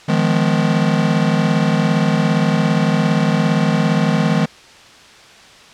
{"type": "chord", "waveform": "square", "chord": "F half-diminished seventh", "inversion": "third", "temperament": "just", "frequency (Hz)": [157.15, 174.61, 209.5, 251.4], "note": ["Eb3", "F3", "Ab3", "Cb4"], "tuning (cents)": [18, 0, 15, 31], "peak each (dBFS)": [-18, -20, -19, -23], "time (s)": [0.08, 4.46], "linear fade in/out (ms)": 10, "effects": ["white hiss -42 dBFS RMS until 5.73 s", "low-pass 5000 Hz 12 dB/octave"]}